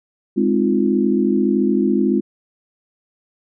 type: chord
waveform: sine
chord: F minor seventh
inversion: first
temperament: equal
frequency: 207.7 / 261.6 / 311.1 / 349.2 Hz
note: Ab3 / C4 / Eb4 / F4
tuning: 0 / 0 / 0 / 0 cents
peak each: -18 / -19 / -23 / -19 dBFS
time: 0.36-2.21 s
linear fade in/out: 20 ms
effects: none